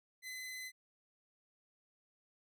sawtooth tone, 2028 Hz, B6, 45 cents sharp, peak -40 dBFS, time 0.22-0.72 s, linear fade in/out 50 ms, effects none

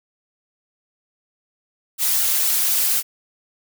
blue noise with flanger, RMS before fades -19 dBFS, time 1.98-3.03 s, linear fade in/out 50 ms, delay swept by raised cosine 1.3 to 5.8 ms, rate 4 Hz, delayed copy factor +0.95, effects none

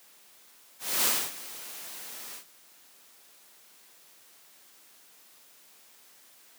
white noise with ADSR envelope, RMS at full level -24 dBFS, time 0.79-2.45 s, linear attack 260 ms, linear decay 260 ms, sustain -18 dB, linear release 98 ms, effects white hiss -57 dBFS RMS until 6.58 s + high-pass 200 Hz 12 dB/octave

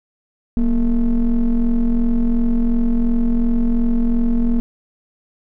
triangle ring-modulated tone, 107.6 Hz, A2, 38 cents flat, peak -8 dBFS, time 0.57-4.6 s, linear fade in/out 0 ms, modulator 129 Hz, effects none

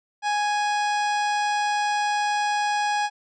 harmonic tone with a mistuned harmonic, 830.6 Hz, G#5, in tune, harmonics 1 / 2 / 3 / 4 / 5 / 6 / 7 / 9 / 10, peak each -22 / -29 / -34 / -37 / -41 / -38 / -41 / -45 / -47 dBFS, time 0.22-3.1 s, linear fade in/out 50 ms, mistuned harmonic 9, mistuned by -22 cents, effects none

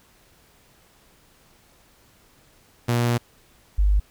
sawtooth / sine tone pair in turn, 119.5 / 50.24 Hz, A#2 / G1, +43 / +43 cents, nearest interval octave + minor third, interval 1500 cents, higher first, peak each -15 dBFS, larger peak neither, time 2.88-3.18 / 3.78-4 s, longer first, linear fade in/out 10 ms, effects pink hiss -57 dBFS RMS until 4.1 s

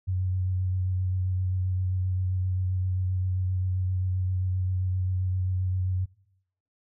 sine tone with vibrato, 92.5 Hz, F#2, in tune, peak -24 dBFS, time 0.07-6.06 s, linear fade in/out 20 ms, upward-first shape sine, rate 7.6 Hz, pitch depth 19 cents each way, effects noise-tail reverb RT60 0.8 s tail -22 dB re dry

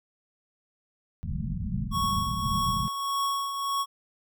white low-pass noise, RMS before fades -31 dBFS, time 1.23-2.88 s, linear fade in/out 0 ms, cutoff 220 Hz, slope 96 dB/octave
square tone with tremolo, 1108.7 Hz, C#6, in tune, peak -25 dBFS, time 1.91-3.86 s, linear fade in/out 50 ms, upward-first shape triangle, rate 1.7 Hz, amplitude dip 55%
effects none

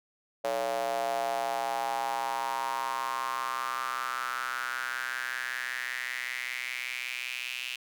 square tone with high-pass filter sweep, 62.6 Hz, B1, 24 cents sharp, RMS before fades -33 dBFS, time 0.44-7.76 s, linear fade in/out 5 ms, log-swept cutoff 590 to 2700 Hz, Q 5.5, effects none

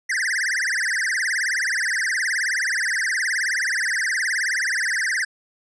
square tone with vibrato, 1786 Hz, A6, 25 cents sharp, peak -21 dBFS, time 0.09-5.25 s, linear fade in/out 10 ms, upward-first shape triangle, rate 19 Hz, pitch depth 300 cents each way, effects resampled to 22050 Hz

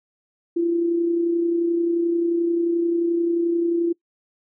sine tone with amplitude modulation, 339.9 Hz, F4, 47 cents flat, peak -16 dBFS, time 0.56-3.93 s, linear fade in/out 10 ms, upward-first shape sine, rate 31.4 Hz, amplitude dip 40%, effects noise-tail reverb RT60 0.1 s tail -24 dB re dry

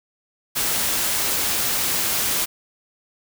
white noise, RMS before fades -22 dBFS, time 0.55-2.46 s, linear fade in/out 20 ms, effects none

